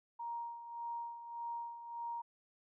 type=tone with tremolo; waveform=sine; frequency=938 Hz; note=A#5; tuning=11 cents sharp; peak=-38 dBFS; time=0.19-2.22 s; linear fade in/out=10 ms; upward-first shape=sine; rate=1.7 Hz; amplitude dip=65%; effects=none